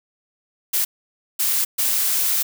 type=noise bursts at uneven times; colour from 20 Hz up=blue; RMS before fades=-20 dBFS; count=3; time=0.73-0.85 / 1.39-1.65 / 1.78-2.43 s; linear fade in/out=10 ms; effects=none